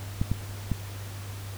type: clicks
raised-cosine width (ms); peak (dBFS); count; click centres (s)
5; -13; 3; 0.215 / 0.316 / 0.717
effects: added 99 Hz sine -36 dBFS peak until 1.57 s + pink hiss -44 dBFS RMS until 1.57 s

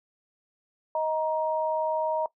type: tone pair together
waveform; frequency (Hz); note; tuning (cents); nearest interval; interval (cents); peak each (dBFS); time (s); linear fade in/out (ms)
sine; 628 / 940.8; D#5 / A#5; +16 / +16; perfect fifth; 700; -27; 0.95-2.26; 2
effects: noise-tail reverb RT60 0.1 s tail -19 dB re dry

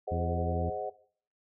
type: chord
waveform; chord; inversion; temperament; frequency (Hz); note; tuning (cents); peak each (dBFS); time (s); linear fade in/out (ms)
sine; Ab dominant seventh; none; equal; 415.3 / 523.3 / 622.3 / 740; Ab4 / C5 / Eb5 / Gb5; 0 / 0 / 0 / 0; -39 / -39 / -38 / -36; 0.07-0.9; 10
type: harmonic tone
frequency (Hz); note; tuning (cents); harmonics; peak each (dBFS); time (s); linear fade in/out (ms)
85.5; F2; -36; 1 / 2 / 3 / 4 / 5 / 6; -31 / -37 / -41 / -43 / -45 / -47; 0.11-0.7; 10
effects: noise-tail reverb RT60 0.5 s tail -17 dB re dry

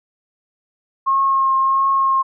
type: tone with vibrato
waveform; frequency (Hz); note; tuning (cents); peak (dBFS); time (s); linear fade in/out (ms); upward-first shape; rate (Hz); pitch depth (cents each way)
sine; 1077; C6; +50; -13; 1.06-2.23; 20; triangle; 1.5; 18
effects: none

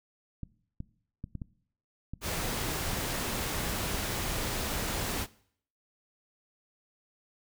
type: clicks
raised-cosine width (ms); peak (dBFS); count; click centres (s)
5; -25; 11; 0.433 / 0.804 / 1.241 / 1.353 / 1.418 / 2.136 / 2.933 / 2.987 / 3.411 / 3.667 / 3.946
type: noise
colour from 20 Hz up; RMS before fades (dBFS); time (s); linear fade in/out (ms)
pink; -33; 2.21-5.27; 50
effects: noise-tail reverb RT60 0.6 s tail -20 dB re dry

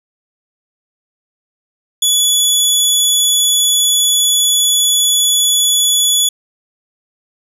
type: tone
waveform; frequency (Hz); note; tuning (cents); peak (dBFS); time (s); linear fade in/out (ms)
20% pulse; 3415; G#7; +48; -4; 2.02-6.29; 5
effects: none

